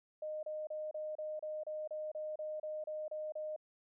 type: tone bursts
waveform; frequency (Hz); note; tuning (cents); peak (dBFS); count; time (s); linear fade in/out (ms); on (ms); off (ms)
sine; 615; D#5; -20; -38; 14; 0.22-3.563; 5; 210; 31
effects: none